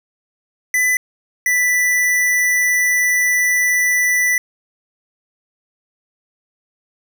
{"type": "tone pair in turn", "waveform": "square", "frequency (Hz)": [1999, 1978.3], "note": ["B6", "B6"], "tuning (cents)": [20, 2], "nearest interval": "unison", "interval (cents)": 18, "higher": "first", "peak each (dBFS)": -14, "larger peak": "neither", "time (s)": [[0.74, 0.97], [1.46, 4.38]], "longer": "second", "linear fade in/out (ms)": 2, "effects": []}